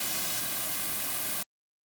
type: noise with comb filter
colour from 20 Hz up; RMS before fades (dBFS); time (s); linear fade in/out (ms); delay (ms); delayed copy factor
white; -31; 0-1.43; 5; 2.2; -0.6
effects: Opus 48 kbps